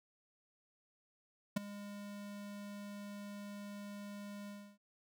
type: tone with ADSR envelope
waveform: square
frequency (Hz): 203.7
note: G#3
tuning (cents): -33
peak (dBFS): -29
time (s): 1.56-4.78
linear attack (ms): 10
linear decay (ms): 11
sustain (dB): -17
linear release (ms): 300
effects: none